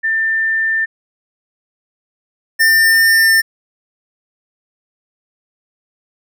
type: tone pair in turn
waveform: sine / square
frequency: 1790 / 1800.4 Hz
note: A6 / A6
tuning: +29 / +39 cents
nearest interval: unison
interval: 10 cents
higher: second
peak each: -13 / -9 dBFS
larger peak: second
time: 0.03-0.86 / 2.59-3.42 s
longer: neither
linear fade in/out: 20 ms
effects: none